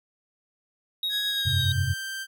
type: tone with tremolo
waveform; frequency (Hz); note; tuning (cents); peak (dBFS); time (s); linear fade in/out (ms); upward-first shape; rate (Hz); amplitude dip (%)
triangle; 3781; A#7; +24; -23; 1.03-1.72; 2; sine; 9; 30
type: tone with pitch glide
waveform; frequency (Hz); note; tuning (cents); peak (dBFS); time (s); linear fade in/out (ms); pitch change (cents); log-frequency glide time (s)
sawtooth; 1661.2 to 1568; G#6 to G6; 0 to 0; -28; 1.09-2.27; 50; -100; 1.27-1.67
type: chord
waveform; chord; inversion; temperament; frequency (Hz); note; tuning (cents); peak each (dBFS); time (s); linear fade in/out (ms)
sine; F suspended second; none; equal with one note detuned; 89.45 / 98 / 130.81; F2 / G2 / C3; +42 / 0 / 0; -27; 1.45-1.94; 20
effects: none